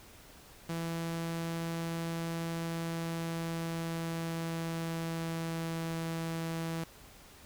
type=tone with pitch glide; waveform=sawtooth; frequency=166.2 to 164.39 Hz; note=E3 to E3; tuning=+15 to -4 cents; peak=-30 dBFS; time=0.69-6.84 s; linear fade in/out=5 ms; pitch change=-19 cents; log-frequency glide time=2.48-5.95 s; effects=pink hiss -55 dBFS RMS until 7.45 s